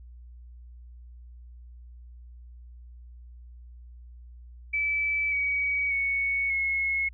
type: tone with pitch steps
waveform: sine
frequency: 2308 / 2263 / 2219 / 2176 Hz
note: D7 / C#7 / C#7 / C#7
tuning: -31 / +35 / +1 / -33 cents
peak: -24 dBFS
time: 4.73-7.09 s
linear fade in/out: 10 ms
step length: 590 ms
effects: added 60 Hz sine -44 dBFS peak until 7.13 s